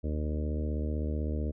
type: harmonic tone with a mistuned harmonic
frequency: 75.8 Hz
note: D#2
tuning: 45 cents flat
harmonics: 1 / 2 / 3 / 4 / 5 / 6 / 7 / 8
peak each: -30 / -41 / -38 / -40 / -45 / -43 / -46 / -47 dBFS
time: 0.03-1.52 s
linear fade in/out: 20 ms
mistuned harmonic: 1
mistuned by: -21 cents
effects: none